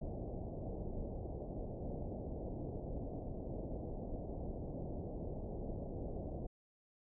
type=low-pass noise; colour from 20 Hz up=pink; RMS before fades=-43 dBFS; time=0.01-6.47 s; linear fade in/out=10 ms; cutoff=710 Hz; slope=48 dB/octave; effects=none